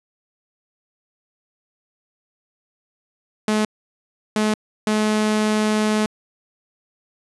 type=tone bursts at uneven times; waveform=sawtooth; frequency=214 Hz; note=A3; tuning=48 cents flat; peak=-13 dBFS; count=3; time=3.48-3.65 / 4.36-4.54 / 4.87-6.06 s; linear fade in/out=2 ms; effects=resampled to 24000 Hz